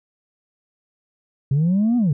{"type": "linear two-way sweep", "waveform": "sine", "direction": "up then down", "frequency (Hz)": [130.5, 248.8, 130.5], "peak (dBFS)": -13, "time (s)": [1.51, 2.13], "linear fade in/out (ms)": 5, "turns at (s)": 1.97, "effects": ["tanh soft clip ceiling -13 dBFS"]}